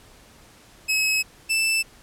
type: tone pair in turn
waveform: sawtooth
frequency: 2567 / 2647 Hz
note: E7 / E7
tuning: -47 / +7 cents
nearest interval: minor second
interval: 54 cents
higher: second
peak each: -16 dBFS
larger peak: neither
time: 0.88-1.23 / 1.49-1.83 s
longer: first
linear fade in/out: 20 ms
effects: pink hiss -51 dBFS RMS until 2.02 s + low-pass 12000 Hz 12 dB/octave